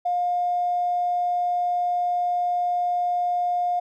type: tone with tanh clipping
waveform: triangle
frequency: 710 Hz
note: F5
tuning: 28 cents sharp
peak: -20 dBFS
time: 0.05-3.8 s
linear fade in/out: 10 ms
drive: 2 dB
effects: none